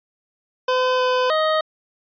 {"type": "tone with pitch steps", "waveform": "25% pulse", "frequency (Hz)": [509, 506, 626], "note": ["C5", "B4", "D#5"], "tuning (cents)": [-48, 42, 10], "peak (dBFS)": -13, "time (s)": [0.68, 1.61], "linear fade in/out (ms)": 5, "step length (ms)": 310, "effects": ["resampled to 11025 Hz"]}